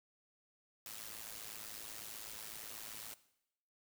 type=noise with amplitude modulation; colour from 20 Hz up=white; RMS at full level=-45 dBFS; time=0.86-3.14 s; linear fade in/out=2 ms; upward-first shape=sine; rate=108 Hz; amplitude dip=75%; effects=noise-tail reverb RT60 0.8 s tail -17 dB re dry